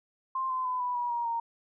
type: tone with pitch steps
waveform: sine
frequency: 1051 / 1029.4 / 1008.2 / 987.4 / 967.1 / 947.2 / 927.7 Hz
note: C6 / C6 / B5 / B5 / B5 / A#5 / A#5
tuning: +7 / -29 / +35 / -1 / -37 / +27 / -9 cents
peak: -28 dBFS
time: 0.35-1.4 s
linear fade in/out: 5 ms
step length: 150 ms
effects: none